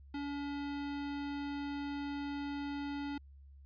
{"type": "tone", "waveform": "square", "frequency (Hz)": 285.1, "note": "C#4", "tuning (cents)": 49, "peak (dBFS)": -38, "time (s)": [0.14, 3.18], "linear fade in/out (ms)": 5, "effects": ["added 69 Hz sine -53 dBFS peak until 3.65 s", "resampled to 11025 Hz"]}